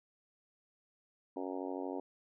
harmonic tone, 92.8 Hz, F#2, 6 cents sharp, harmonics 3 / 4 / 5 / 6 / 7 / 8 / 9 / 10, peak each -41 / -43 / -45 / -47 / -48 / -49 / -50 / -51 dBFS, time 1.36-2 s, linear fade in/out 5 ms, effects none

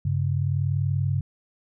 sine tone pair together, 98 / 138.45 Hz, G2 / C#3, 0 / -2 cents, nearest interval tritone, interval 598 cents, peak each -24 dBFS, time 0.05-1.21 s, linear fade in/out 5 ms, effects none

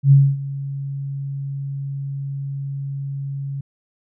sine tone with ADSR envelope, 138.59 Hz, C#3, in tune, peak -6 dBFS, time 0.03-3.61 s, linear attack 84 ms, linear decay 250 ms, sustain -18 dB, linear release 6 ms, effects none

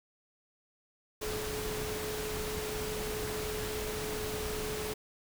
sine tone in noise, 427.7 Hz, A4, 49 cents flat, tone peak -37 dBFS, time 1.21-4.94 s, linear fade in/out 10 ms, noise pink, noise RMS -38 dBFS, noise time 1.21-4.94 s, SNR -2 dB, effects none

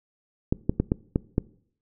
clicks, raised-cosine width 3 ms, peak -8 dBFS, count 6, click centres 0.525 / 0.695 / 0.8 / 0.919 / 1.159 / 1.381 s, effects noise-tail reverb RT60 0.6 s tail -22 dB re dry

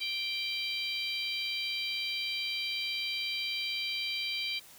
harmonic tone, 784 Hz, G5, in tune, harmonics 3 / 4 / 5 / 6, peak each -36 / -37 / -38 / -39 dBFS, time 0-4.6 s, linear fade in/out 20 ms, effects white hiss -54 dBFS RMS until 4.78 s

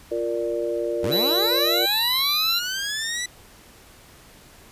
sine chord, Bb major, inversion second, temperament equal, 349.2 / 466.2 / 587.3 Hz, F4 / Bb4 / D5, 0 / 0 / 0 cents, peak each -27 dBFS, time 0.11-1.86 s, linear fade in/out 10 ms
15% pulse linear sweep, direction up, 73.42 to 1988 Hz, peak -19 dBFS, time 1.03-3.26 s, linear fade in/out 5 ms
square tone with pitch glide, 3951 to 3999 Hz, B7 to B7, 0 to +21 cents, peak -21 dBFS, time 1.11-2.6 s, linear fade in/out 20 ms, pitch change +21 cents, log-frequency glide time 2.12-2.34 s
effects pink hiss -49 dBFS RMS until 4.71 s + resampled to 32000 Hz

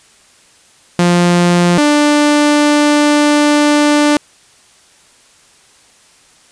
sawtooth tone pair in turn, 175.1 / 295.1 Hz, F3 / D4, +5 / +8 cents, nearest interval major sixth, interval 903 cents, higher second, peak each -4 dBFS, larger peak neither, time 0.99-1.78 / 1.78-4.17 s, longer second, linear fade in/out 2 ms, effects white hiss -47 dBFS RMS until 6.51 s + resampled to 22050 Hz

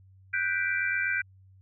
sine chord, G major seventh, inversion third, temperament equal, 1480 / 1568 / 1975.5 / 2349 Hz, F#6 / G6 / B6 / D7, 0 / 0 / 0 / 0 cents, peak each -32 / -29 / -34 / -31 dBFS, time 0.33-1.22 s, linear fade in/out 10 ms, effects added 95 Hz sine -53 dBFS peak until 1.61 s

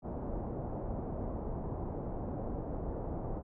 pink low-pass noise, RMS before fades -38 dBFS, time 0.02-3.43 s, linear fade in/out 50 ms, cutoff 810 Hz, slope 24 dB/octave, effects none

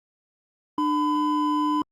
triangle tone pair together, 299.7 / 1007 Hz, D4 / B5, +35 / +33 cents, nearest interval octave + major sixth, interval 2098 cents, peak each -21 / -22 dBFS, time 0.78-1.82 s, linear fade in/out 2 ms, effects Opus 32 kbps

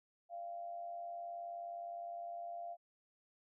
sine tone with amplitude modulation, 690 Hz, F5, 21 cents flat, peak -40 dBFS, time 0.29-2.77 s, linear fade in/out 50 ms, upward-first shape sine, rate 99.5 Hz, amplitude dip 50%, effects none

